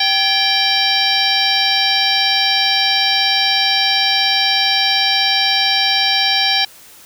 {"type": "harmonic tone with a mistuned harmonic", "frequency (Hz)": 783, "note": "G5", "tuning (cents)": -2, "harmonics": [1, 2, 3, 4, 5, 6, 7], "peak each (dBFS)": [-21, -23, -21, -19, -18, -21, -21], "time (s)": [0, 6.65], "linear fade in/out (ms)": 5, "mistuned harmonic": 2, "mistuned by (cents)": 140, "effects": ["white hiss -42 dBFS RMS until 7.05 s"]}